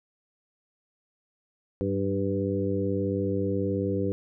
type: harmonic tone with a mistuned harmonic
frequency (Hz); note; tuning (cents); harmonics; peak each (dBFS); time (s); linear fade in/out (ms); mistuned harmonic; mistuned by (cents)
98.5; G2; +9; 1 / 2 / 3 / 4 / 5; -31 / -31 / -31 / -31 / -31; 1.81-4.12; 0; 2; -40
effects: none